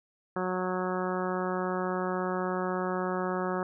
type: harmonic tone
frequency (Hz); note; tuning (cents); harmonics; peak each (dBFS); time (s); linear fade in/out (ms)
183.6; F#3; -13; 1 / 2 / 3 / 4 / 5 / 6 / 7 / 8 / 9; -34 / -33 / -36 / -38 / -39 / -39 / -38 / -44 / -43; 0.36-3.63; 2
effects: none